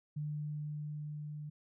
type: tone with level ramp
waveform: sine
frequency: 149.6 Hz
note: D3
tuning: 32 cents sharp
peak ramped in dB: -35 to -41 dBFS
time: 0.16-1.5 s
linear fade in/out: 10 ms
effects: none